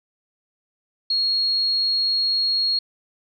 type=tone; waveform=sine; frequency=4296 Hz; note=C8; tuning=45 cents sharp; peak=-18 dBFS; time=1.1-2.79 s; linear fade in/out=5 ms; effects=none